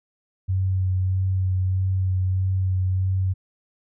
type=tone with vibrato; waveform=sine; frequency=93.7 Hz; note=F#2; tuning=22 cents sharp; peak=-19 dBFS; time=0.48-3.34 s; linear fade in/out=20 ms; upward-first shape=sine; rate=1.6 Hz; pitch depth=16 cents each way; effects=none